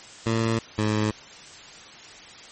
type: tone pair in turn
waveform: 15% pulse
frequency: 113.5 / 107.13 Hz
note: A#2 / A2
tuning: -46 / -46 cents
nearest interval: minor second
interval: 100 cents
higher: first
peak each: -15 dBFS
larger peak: neither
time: 0.26-0.59 / 0.78-1.11 s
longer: neither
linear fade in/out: 5 ms
effects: white hiss -44 dBFS RMS until 2.51 s + MP3 32 kbps